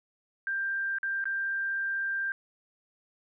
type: tone with dropouts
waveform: sine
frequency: 1584 Hz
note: G6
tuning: 18 cents sharp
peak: -28 dBFS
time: 0.47-2.32 s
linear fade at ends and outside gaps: 1 ms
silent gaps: 0.985-1.031 / 1.241-1.255 s
effects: none